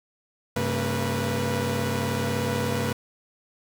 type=tone cluster; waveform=sawtooth; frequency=97.7 / 134.2 / 226.6 / 489.5 Hz; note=G2 / C3 / A#3 / B4; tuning=-5 / +44 / -49 / -15 cents; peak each=-26 dBFS; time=0.56-2.93 s; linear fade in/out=5 ms; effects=none